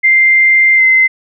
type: tone with pitch glide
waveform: sine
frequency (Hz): 2093 to 2063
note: C7 to C7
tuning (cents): 0 to -25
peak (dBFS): -5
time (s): 0.03-1.08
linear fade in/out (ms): 20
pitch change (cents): -25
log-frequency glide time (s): 0.76-0.82
effects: none